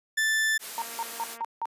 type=tone; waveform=40% pulse; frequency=1760 Hz; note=A6; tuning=in tune; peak=-22 dBFS; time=0.17-0.58 s; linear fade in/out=10 ms
type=noise; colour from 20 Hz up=white; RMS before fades=-38 dBFS; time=0.59-1.38 s; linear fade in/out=50 ms
type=tone bursts; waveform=sine; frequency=920 Hz; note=A#5; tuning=23 cents flat; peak=-27 dBFS; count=5; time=0.78-1.655 s; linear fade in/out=0 ms; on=39 ms; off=170 ms
type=click train; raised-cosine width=0.5 ms; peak=-32 dBFS; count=148; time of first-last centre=0.78-1.416 s; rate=231 Hz
effects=high-pass 300 Hz 12 dB/octave + resampled to 32000 Hz